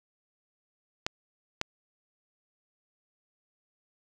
clicks, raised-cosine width 0.2 ms, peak -11 dBFS, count 2, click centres 1.065 / 1.614 s, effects none

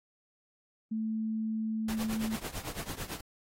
sine tone, 220 Hz, A3, in tune, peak -30 dBFS, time 0.91-2.36 s, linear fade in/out 10 ms
pink noise with tremolo, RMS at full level -37 dBFS, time 1.88-3.21 s, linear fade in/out 5 ms, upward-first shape triangle, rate 9 Hz, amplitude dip 90%
effects AAC 48 kbps

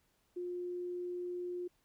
sine tone, 355.6 Hz, F4, 31 cents sharp, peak -37 dBFS, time 0.36-1.68 s, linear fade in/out 10 ms, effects pink hiss -75 dBFS RMS until 1.84 s

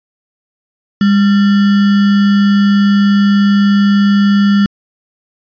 sine tone with sample-and-hold, 201.7 Hz, G3, 50 cents sharp, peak -6 dBFS, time 1.01-4.66 s, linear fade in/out 2 ms, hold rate 1575 Hz, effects resampled to 11025 Hz

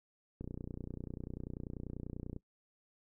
click train, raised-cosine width 3 ms, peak -29 dBFS, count 60, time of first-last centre 0.41-2.364 s, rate 30.2 Hz, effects noise-tail reverb RT60 0.1 s tail -20 dB re dry

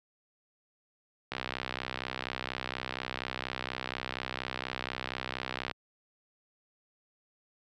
click train, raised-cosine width 0.3 ms, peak -17 dBFS, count 283, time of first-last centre 1.32-5.713 s, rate 64.2 Hz, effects high-pass 80 Hz 12 dB/octave

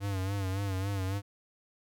square tone with vibrato, 97.1 Hz, G2, 16 cents flat, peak -31 dBFS, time 0-1.22 s, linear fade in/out 50 ms, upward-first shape sine, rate 3.6 Hz, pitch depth 68 cents each way, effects none

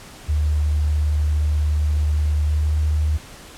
sine tone with pitch glide, 75.2 to 76.25 Hz, D2 to D#2, +42 to -34 cents, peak -16 dBFS, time 0.28-3.18 s, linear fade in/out 20 ms, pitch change +24 cents, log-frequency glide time 2.46-2.71 s, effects pink hiss -41 dBFS RMS until 3.57 s + low-pass 11000 Hz 12 dB/octave

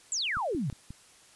sine exponential sweep, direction down, 8000 to 116.3 Hz, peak -28 dBFS, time 0.12-0.7 s, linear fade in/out 0 ms
click train, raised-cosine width 5 ms, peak -29 dBFS, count 4, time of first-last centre 0.37-0.906 s, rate 5.6 Hz
effects white hiss -57 dBFS RMS until 1.35 s + resampled to 24000 Hz

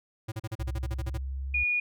square tone bursts, 110 Hz, A2, in tune, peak -32 dBFS, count 12, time 0.28-1.178 s, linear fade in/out 10 ms, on 40 ms, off 38 ms
sine tone with pitch glide, 65.41 to 67.09 Hz, C2 to C2, 0 to +44 cents, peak -31 dBFS, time 0.59-1.64 s, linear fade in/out 10 ms, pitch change +44 cents, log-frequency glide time 0.82-1.41 s
sine tone, 2446 Hz, D#7, 30 cents flat, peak -24 dBFS, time 1.54-1.8 s, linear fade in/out 5 ms
effects none

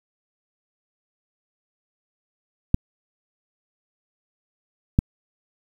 clicks, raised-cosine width 5 ms, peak -3 dBFS, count 2, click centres 2.744 / 4.989 s, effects 7-bit

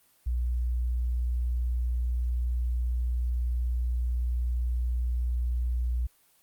sine tone, 60.5 Hz, B1, 35 cents flat, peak -25 dBFS, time 0.26-6.07 s, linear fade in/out 10 ms, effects white hiss -64 dBFS RMS until 6.42 s + Opus 24 kbps

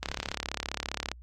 click train, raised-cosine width 0.2 ms, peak -13 dBFS, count 39, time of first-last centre 0.03-1.116 s, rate 35 Hz, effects added 60 Hz sine -46 dBFS peak until 1.22 s + Opus 32 kbps

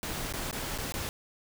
pink noise with dropouts, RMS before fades -35 dBFS, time 0.03-1.09 s, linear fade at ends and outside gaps 0 ms, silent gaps 0.325-0.337 / 0.511-0.528 / 0.778-0.785 / 0.922-0.94 s, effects none

